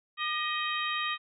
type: harmonic tone with a mistuned harmonic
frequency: 629 Hz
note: D#5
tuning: 19 cents sharp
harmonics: 2 / 3 / 4 / 5 / 6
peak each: -33 / -35 / -36 / -37 / -38 dBFS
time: 0.17-1.18 s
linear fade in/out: 50 ms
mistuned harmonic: 2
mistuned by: -67 cents
effects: none